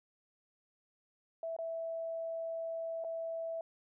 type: tone with dropouts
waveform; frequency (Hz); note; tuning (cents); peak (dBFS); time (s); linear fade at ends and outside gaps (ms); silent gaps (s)
sine; 658; E5; -3; -36; 1.43-3.61; 2; 1.565-1.587 / 3.04-3.046
effects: none